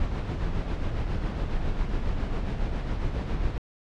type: noise with tremolo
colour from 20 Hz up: brown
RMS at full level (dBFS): -26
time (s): 0-3.58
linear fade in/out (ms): 2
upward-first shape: sine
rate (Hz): 7.3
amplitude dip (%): 40
effects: low-pass 4000 Hz 12 dB/octave